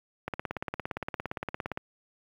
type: click train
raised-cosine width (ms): 0.5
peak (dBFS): -17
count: 27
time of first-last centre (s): 0.28-1.774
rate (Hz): 17.4
effects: high-pass 60 Hz 12 dB/octave + 9-bit